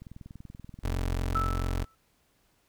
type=click train; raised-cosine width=5 ms; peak=-32 dBFS; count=32; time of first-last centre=0.02-1.51 s; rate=20.8 Hz
type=tone; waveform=25% pulse; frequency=44.47 Hz; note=F1; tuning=32 cents sharp; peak=-24 dBFS; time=0.83-1.85 s; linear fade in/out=20 ms
type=tone with exponential decay; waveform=sine; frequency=1317 Hz; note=E6; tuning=2 cents flat; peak=-24 dBFS; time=1.35-1.95 s; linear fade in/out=5 ms; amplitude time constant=130 ms
effects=pink hiss -69 dBFS RMS until 2.68 s